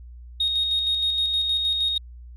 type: tone with tremolo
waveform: sine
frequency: 3729 Hz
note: A#7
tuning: in tune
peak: -18 dBFS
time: 0.4-1.98 s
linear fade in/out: 5 ms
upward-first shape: square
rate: 6.4 Hz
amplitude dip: 35%
effects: tanh soft clip ceiling -16 dBFS + added 60 Hz sine -39 dBFS peak until 2.36 s